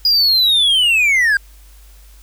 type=linear sweep; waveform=triangle; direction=down; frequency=4926 to 1568 Hz; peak=-9 dBFS; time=0.05-1.37 s; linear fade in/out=2 ms; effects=added 50 Hz sine -40 dBFS peak until 2.22 s + white hiss -50 dBFS RMS until 2.22 s